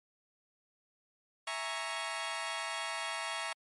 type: chord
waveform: 15% pulse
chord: A# half-diminished seventh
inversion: second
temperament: equal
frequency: 659.3 / 830.6 / 932.3 / 1108.7 Hz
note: E5 / G#5 / A#5 / C#6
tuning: 0 / 0 / 0 / 0 cents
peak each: -35 / -37 / -34 / -34 dBFS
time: 1.47-3.53 s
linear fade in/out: 5 ms
effects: MP3 48 kbps